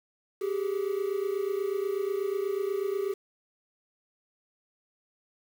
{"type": "tone pair together", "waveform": "triangle", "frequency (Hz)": [388, 416.2], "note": ["G4", "G#4"], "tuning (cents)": [-18, 4], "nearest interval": "minor second", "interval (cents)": 122, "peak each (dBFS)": [-27, -30], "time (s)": [0.41, 3.14], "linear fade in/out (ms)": 10, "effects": ["8-bit"]}